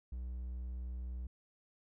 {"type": "tone", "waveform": "triangle", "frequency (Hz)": 61.74, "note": "B1", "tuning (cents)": 0, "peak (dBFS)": -37, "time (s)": [0.12, 1.27], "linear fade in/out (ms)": 5, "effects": []}